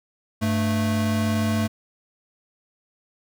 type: tone pair together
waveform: square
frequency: 99.08 / 220 Hz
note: G2 / A3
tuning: +19 / 0 cents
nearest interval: octave + major second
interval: 1381 cents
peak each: -25 / -23 dBFS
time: 0.41-1.68 s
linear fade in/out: 20 ms
effects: none